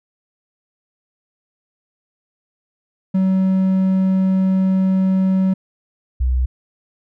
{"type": "tone pair in turn", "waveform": ["triangle", "sine"], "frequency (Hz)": [189.2, 63.14], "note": ["F#3", "B1"], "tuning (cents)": [39, 39], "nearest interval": "octave + perfect fifth", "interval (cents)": 1900, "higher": "first", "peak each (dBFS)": [-11, -14], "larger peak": "first", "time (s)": [[3.14, 5.54], [6.2, 6.46]], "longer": "first", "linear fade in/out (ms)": 10, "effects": []}